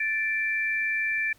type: tone pair together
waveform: sine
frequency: 1756.8 / 2349 Hz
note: A6 / D7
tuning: -3 / 0 cents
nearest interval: perfect fourth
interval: 503 cents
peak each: -27 dBFS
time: 0-1.33 s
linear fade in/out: 5 ms
effects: pink hiss -59 dBFS RMS until 1.38 s